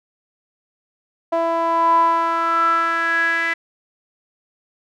sawtooth tone with band-pass filter sweep, 332.6 Hz, E4, 16 cents sharp, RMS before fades -18 dBFS, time 1.32-3.54 s, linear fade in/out 10 ms, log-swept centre 770 to 1900 Hz, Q 8.4, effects none

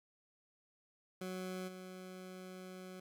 20% pulse tone with level steps, 185 Hz, F#3, in tune, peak -36 / -43 dBFS, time 1.21-3 s, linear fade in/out 5 ms, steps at 1.67 s, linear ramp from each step 20 ms, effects none

